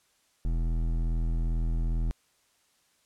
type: tone with hard clipping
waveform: triangle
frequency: 41.2 Hz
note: E1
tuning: in tune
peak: -27 dBFS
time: 0.45-2.11 s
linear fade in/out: 0 ms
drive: 16 dB
effects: white hiss -68 dBFS RMS until 3.05 s + low-pass 10000 Hz 12 dB/octave